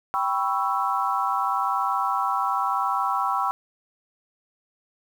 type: chord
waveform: sine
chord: C# half-diminished seventh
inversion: second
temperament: equal with one note detuned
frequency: 784 / 987.8 / 1108.7 / 1322.3 Hz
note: G5 / B5 / C#6 / E6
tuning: 0 / 0 / 0 / +5 cents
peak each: -27 dBFS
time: 0.14-3.51 s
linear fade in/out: 0 ms
effects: 8-bit